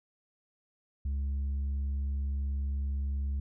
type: tone with tanh clipping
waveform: sine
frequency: 69.3 Hz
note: C#2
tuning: in tune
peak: -30 dBFS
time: 1.05-3.4 s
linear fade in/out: 5 ms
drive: 3 dB
effects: none